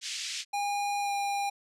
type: band-pass noise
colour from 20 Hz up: white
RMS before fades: -36 dBFS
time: 0.01-0.45 s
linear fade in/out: 50 ms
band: 2200 to 6700 Hz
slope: 24 dB/octave
type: tone with pitch glide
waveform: square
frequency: 813 to 804.1 Hz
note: G#5 to G5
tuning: -37 to +44 cents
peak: -29 dBFS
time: 0.53-1.5 s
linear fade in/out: 10 ms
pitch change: -19 cents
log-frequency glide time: 0.99-1.12 s
effects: low-pass 11000 Hz 12 dB/octave